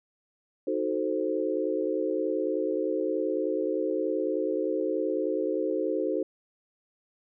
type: chord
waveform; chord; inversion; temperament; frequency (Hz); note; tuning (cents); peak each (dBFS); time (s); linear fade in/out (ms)
sine; D# diminished seventh; none; equal; 311.1 / 370 / 440 / 523.3; D#4 / F#4 / A4 / C5; 0 / 0 / 0 / 0; -31; 0.67-6.23; 5
effects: none